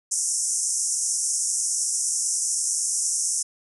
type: band-pass noise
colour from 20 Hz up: white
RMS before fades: -25 dBFS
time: 0.11-3.43 s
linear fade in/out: 10 ms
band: 5500 to 10000 Hz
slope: 96 dB/octave
effects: none